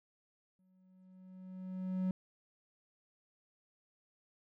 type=tone with exponential growth; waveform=triangle; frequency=185.9 Hz; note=F#3; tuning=8 cents sharp; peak=-28 dBFS; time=0.59-2.11 s; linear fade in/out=2 ms; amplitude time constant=330 ms; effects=none